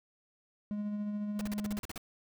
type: tone with tremolo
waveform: triangle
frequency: 207.7 Hz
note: G#3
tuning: in tune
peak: -30 dBFS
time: 0.71-1.79 s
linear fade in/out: 0 ms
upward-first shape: sine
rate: 14 Hz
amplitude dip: 30%
type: noise bursts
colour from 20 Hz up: pink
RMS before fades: -41 dBFS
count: 10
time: 1.39-1.979 s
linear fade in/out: 2 ms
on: 22 ms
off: 41 ms
effects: none

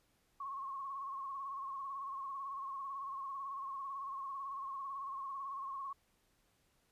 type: tone with vibrato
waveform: sine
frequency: 1091 Hz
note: C#6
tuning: 28 cents flat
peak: -40 dBFS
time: 0.4-5.93 s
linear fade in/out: 5 ms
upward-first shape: sine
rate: 18 Hz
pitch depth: 55 cents each way
effects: pink hiss -75 dBFS RMS until 6.91 s + resampled to 32000 Hz

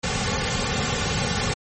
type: noise with comb filter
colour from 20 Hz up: pink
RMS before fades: -24 dBFS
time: 0.03-1.54 s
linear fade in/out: 10 ms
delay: 3.1 ms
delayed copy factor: -0.8
effects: MP3 32 kbps

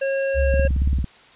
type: harmonic tone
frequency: 544 Hz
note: C#5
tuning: 33 cents flat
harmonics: 1 / 3 / 5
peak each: -20 / -30 / -34 dBFS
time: 0.01-0.68 s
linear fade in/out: 10 ms
type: tone with vibrato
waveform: sine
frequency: 67.6 Hz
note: C#2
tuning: 43 cents flat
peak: -17 dBFS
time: 0.34-1.05 s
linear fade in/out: 50 ms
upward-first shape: sine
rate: 4.3 Hz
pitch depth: 20 cents each way
type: click train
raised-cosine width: 5 ms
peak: -14 dBFS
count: 10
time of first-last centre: 0.54-1.043 s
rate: 17.9 Hz
effects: white hiss -49 dBFS RMS until 1.35 s + resampled to 8000 Hz

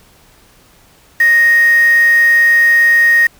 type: tone with quantisation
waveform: sine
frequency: 1864.7 Hz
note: A#6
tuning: in tune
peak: -6 dBFS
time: 1.2-3.27 s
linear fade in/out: 5 ms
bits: 4
effects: pink hiss -47 dBFS RMS until 3.39 s

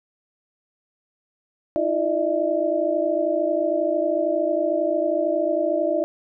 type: tone cluster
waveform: sine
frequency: 315.4 / 344.5 / 599 / 652 Hz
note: D#4 / F4 / D5 / E5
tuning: +24 / -24 / +34 / -19 cents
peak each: -27 / -27 / -22 / -25 dBFS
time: 1.76-6.04 s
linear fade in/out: 0 ms
effects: none

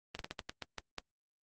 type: slowing click train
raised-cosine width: 0.2 ms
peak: -21 dBFS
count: 9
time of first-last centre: 0.15-0.983 s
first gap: 42 ms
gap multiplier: 1.25
effects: Opus 24 kbps

